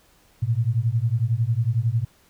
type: beating tone pair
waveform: sine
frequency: 110 / 121 Hz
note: A2 / B2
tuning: 0 / -35 cents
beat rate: 11 Hz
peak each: -22 / -22 dBFS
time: 0.42-2.05 s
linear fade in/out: 10 ms
effects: pink hiss -58 dBFS RMS until 2.29 s